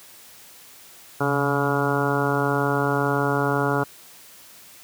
harmonic tone with a mistuned harmonic, 141.8 Hz, C#3, 40 cents sharp, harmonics 1 / 2 / 3 / 4 / 5 / 6 / 7 / 8 / 9 / 10, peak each -26 / -27 / -26 / -30 / -30 / -30 / -31 / -32 / -32 / -28 dBFS, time 1.2-3.84 s, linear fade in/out 10 ms, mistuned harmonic 1, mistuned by -69 cents, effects white hiss -47 dBFS RMS until 4.83 s + high-pass 60 Hz 12 dB/octave

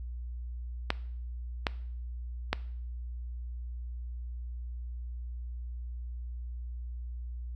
clicks, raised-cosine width 0.3 ms, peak -10 dBFS, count 3, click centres 0.904 / 1.668 / 2.53 s, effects noise-tail reverb RT60 0.6 s tail -20 dB re dry + added 60 Hz sine -36 dBFS peak until 7.55 s

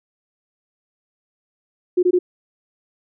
sine tone bursts, 360 Hz, F#4, 47 cents flat, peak -12 dBFS, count 3, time 1.97-2.19 s, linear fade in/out 10 ms, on 60 ms, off 20 ms, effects none

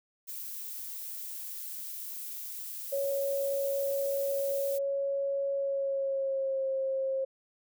violet noise, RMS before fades -40 dBFS, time 0.27-4.79 s, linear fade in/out 20 ms
sine tone with pitch glide, 554.4 to 534.3 Hz, C#5 to C5, 0 to +36 cents, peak -28 dBFS, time 2.92-7.25 s, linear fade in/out 10 ms, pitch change -64 cents, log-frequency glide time 5.55-6.67 s
effects none

